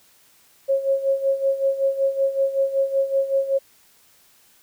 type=tone with tremolo; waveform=sine; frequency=544 Hz; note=C#5; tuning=33 cents flat; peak=-15 dBFS; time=0.68-3.59 s; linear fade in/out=20 ms; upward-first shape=sine; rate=5.3 Hz; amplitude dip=75%; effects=white hiss -56 dBFS RMS until 4.62 s